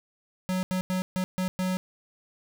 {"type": "tone bursts at uneven times", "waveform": "square", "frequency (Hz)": 185, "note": "F#3", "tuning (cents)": 0, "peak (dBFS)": -26, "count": 6, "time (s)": [[0.49, 0.63], [0.71, 0.81], [0.9, 1.02], [1.16, 1.24], [1.38, 1.48], [1.59, 1.77]], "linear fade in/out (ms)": 0, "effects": []}